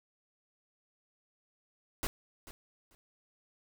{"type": "noise with echo", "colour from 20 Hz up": "pink", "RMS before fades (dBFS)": -34, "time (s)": [2.03, 2.07], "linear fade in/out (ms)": 0, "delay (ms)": 440, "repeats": 2, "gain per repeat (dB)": -15, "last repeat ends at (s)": 2.95, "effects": []}